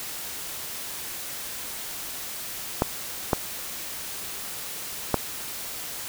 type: clicks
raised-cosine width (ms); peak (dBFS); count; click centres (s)
1; -5; 3; 2.821 / 3.332 / 5.143
effects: white hiss -35 dBFS RMS until 6.08 s